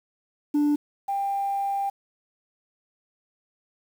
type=tone pair in turn; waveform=sine; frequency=293.7 / 793.4 Hz; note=D4 / G5; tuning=0 / +21 cents; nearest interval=octave + perfect fourth; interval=1721 cents; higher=second; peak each=-16 / -23 dBFS; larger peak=first; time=0.54-0.76 / 1.08-1.9 s; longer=second; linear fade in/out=10 ms; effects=tanh soft clip ceiling -18 dBFS + 8-bit